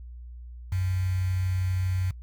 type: tone with quantisation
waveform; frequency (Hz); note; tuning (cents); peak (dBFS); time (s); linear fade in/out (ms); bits
sine; 92.5; F#2; 0; -24; 0.72-2.11; 5; 7
effects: noise-tail reverb RT60 0.1 s tail -21 dB re dry + added 60 Hz sine -39 dBFS peak until 2.22 s